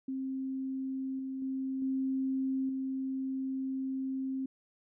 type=tone with level steps; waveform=sine; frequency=265.1 Hz; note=C4; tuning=23 cents sharp; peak=-33 / -35 / -32 / -29 / -32 dBFS; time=0.08-4.46 s; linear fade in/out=5 ms; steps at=1.19 / 1.42 / 1.82 / 2.69 s; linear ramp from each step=2 ms; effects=none